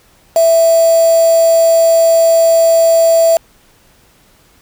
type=tone with quantisation; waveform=sine; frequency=660 Hz; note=E5; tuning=2 cents sharp; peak=-6 dBFS; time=0.36-3.37 s; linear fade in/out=2 ms; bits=3; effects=pink hiss -49 dBFS RMS until 4.61 s